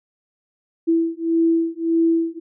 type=beating tone pair; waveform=sine; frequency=329.6 / 331.3 Hz; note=E4 / E4; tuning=0 / +9 cents; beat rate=1.7 Hz; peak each=-19 dBFS; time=0.87-2.4 s; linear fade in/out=20 ms; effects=none